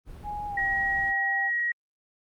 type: noise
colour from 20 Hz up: brown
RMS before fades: -42 dBFS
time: 0.05-1.14 s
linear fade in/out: 50 ms
type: tone with pitch glide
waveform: sine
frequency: 830.6 to 787.6 Hz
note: G#5 to G5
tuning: 0 to +8 cents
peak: -31 dBFS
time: 0.23-1.51 s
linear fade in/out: 50 ms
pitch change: -92 cents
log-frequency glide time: 0.47-0.61 s
type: tone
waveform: sine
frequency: 1900 Hz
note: A#6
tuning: 33 cents sharp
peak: -24 dBFS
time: 0.57-1.72 s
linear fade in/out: 5 ms
effects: Opus 32 kbps